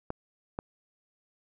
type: clicks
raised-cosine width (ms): 1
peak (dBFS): -19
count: 2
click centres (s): 0.104 / 0.589
effects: none